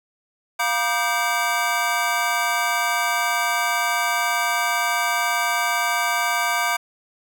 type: tone cluster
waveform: square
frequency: 701 / 957 / 1200 / 1559 / 2285 Hz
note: F5 / A#5 / D6 / G6 / D7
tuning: +6 / +45 / +37 / -10 / -48 cents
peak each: -27 dBFS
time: 0.59-6.77 s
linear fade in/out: 10 ms
effects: none